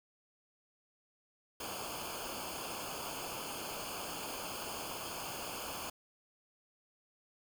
pink noise with comb filter, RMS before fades -42 dBFS, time 1.6-5.9 s, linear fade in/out 5 ms, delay 0.52 ms, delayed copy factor -0.85, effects none

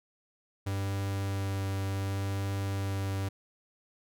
45% pulse tone with vibrato, 98 Hz, G2, in tune, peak -30 dBFS, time 0.66-3.29 s, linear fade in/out 10 ms, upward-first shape sine, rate 0.68 Hz, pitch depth 9 cents each way, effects none

